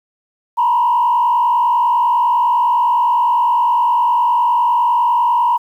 sine tone with frequency modulation, 960 Hz, B5, 49 cents flat, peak -10 dBFS, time 0.57-5.58 s, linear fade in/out 20 ms, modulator 49.9 Hz, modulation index 0.95, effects tanh soft clip ceiling -6 dBFS + 8-bit

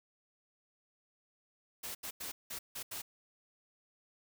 white noise bursts at uneven times, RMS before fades -42 dBFS, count 6, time 1.83-1.95 / 2.03-2.11 / 2.2-2.32 / 2.5-2.59 / 2.75-2.83 / 2.91-3.02 s, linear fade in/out 10 ms, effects none

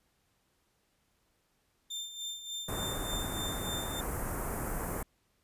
30% pulse tone with tremolo, 3588 Hz, A7, 33 cents sharp, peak -33 dBFS, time 1.9-4.01 s, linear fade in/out 10 ms, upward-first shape sine, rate 3.4 Hz, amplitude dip 65%
pink band-stop noise, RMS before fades -36 dBFS, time 2.68-5.03 s, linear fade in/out 5 ms, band 1700 to 8400 Hz, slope 24 dB/octave
effects pink hiss -74 dBFS RMS until 5.43 s + resampled to 32000 Hz

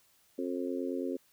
harmonic tone, 89.1 Hz, F2, 35 cents sharp, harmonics 3 / 4 / 5 / 6, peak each -35 / -37 / -39 / -41 dBFS, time 0.38-1.17 s, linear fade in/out 10 ms, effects white hiss -67 dBFS RMS until 1.32 s

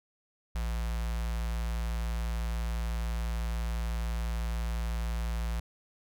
square tone with notch filter, 57 Hz, A#1, 38 cents flat, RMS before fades -32 dBFS, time 0.55-5.6 s, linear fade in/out 5 ms, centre 330 Hz, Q 0.74, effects none

